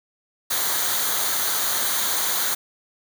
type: noise with comb filter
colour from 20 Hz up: white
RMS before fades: -23 dBFS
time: 0.5-2.55 s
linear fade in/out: 10 ms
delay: 0.38 ms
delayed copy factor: -0.6
effects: none